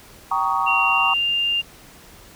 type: chord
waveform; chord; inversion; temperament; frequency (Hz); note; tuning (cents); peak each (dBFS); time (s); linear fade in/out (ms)
sine; Eb dominant seventh; first; just; 777.8 / 933.4 / 1120.1 / 1244.5; G5 / Bb5 / Db6 / Eb6; -14 / +2 / +18 / 0; -25 / -23 / -22 / -26; 0.31-1.14; 5
type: tone with pitch glide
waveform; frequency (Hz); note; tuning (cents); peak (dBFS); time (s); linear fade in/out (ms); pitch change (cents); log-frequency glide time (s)
sine; 2756 to 2798; F7 to F7; -24 to +3; -18; 0.66-1.62; 20; +27; 0.85-1.24
effects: pink hiss -46 dBFS RMS until 2.35 s